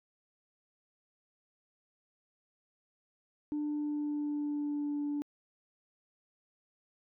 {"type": "tone with pitch glide", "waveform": "sine", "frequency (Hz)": [297.2, 291.1], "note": ["D4", "D4"], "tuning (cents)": [21, -15], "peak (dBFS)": -30, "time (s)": [3.52, 5.22], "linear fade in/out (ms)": 0, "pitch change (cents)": -36, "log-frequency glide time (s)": [3.63, 5.01], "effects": ["tanh soft clip ceiling -29 dBFS"]}